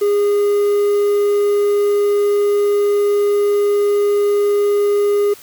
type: tone with quantisation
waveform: triangle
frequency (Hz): 409.4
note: G#4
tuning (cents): -25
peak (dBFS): -10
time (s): 0.01-5.34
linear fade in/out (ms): 10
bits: 6
effects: white hiss -41 dBFS RMS until 5.42 s